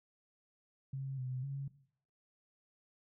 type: tone with pitch steps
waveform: sine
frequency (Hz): 135.1 / 128 / 138.1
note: C#3 / C3 / C#3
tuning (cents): -44 / -38 / -6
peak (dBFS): -37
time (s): 0.93-1.68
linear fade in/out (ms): 5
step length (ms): 250
effects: noise-tail reverb RT60 0.6 s tail -17 dB re dry